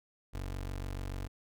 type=tone; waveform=25% pulse; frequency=47 Hz; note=F#1; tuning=28 cents sharp; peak=-33 dBFS; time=0.33-1.28 s; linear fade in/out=20 ms; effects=none